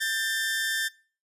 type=tone pair together; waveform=sawtooth; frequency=1585 / 1785.3 Hz; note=G6 / A6; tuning=+19 / +25 cents; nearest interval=major second; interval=206 cents; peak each=-29 / -23 dBFS; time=0-0.89 s; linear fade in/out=20 ms; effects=noise-tail reverb RT60 0.4 s tail -23 dB re dry + resampled to 32000 Hz